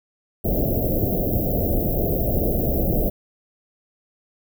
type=band-stop noise; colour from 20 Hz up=pink; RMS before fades=-21 dBFS; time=0.44-3.1 s; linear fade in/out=10 ms; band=710 to 13000 Hz; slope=96 dB/octave; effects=none